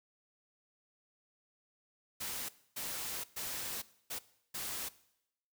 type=noise bursts at uneven times; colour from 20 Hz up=white; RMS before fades=-40 dBFS; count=5; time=2.2-2.49 / 2.76-3.24 / 3.36-3.82 / 4.1-4.19 / 4.54-4.89 s; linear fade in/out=10 ms; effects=noise-tail reverb RT60 0.8 s tail -19 dB re dry